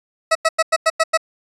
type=tone bursts; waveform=20% pulse; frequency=646 Hz; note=E5; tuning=35 cents flat; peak=-7 dBFS; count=7; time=0.31-1.175 s; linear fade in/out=10 ms; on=43 ms; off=94 ms; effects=resampled to 24000 Hz